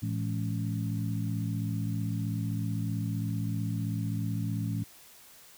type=harmonic tone with a mistuned harmonic; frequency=55.6 Hz; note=A1; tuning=19 cents sharp; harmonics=2 / 3 / 4 / 5; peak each=-31 / -35 / -37 / -39 dBFS; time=0.02-4.84 s; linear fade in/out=10 ms; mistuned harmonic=4; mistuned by=-100 cents; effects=white hiss -54 dBFS RMS until 5.57 s